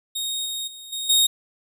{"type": "tone with level steps", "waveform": "sawtooth", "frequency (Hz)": 3729, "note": "A#7", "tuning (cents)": 0, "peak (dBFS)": [-22, -24, -35, -24, -12], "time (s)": [0.15, 1.27], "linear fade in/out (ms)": 10, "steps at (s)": [0.45, 0.67, 0.92, 1.09], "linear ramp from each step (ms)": 10, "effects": []}